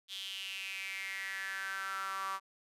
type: tone with high-pass filter sweep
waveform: sawtooth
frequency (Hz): 193.2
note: G3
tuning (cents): -25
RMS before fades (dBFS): -40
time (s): 0.08-2.4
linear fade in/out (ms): 50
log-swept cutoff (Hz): 3400 to 1100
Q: 6.4
effects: resampled to 32000 Hz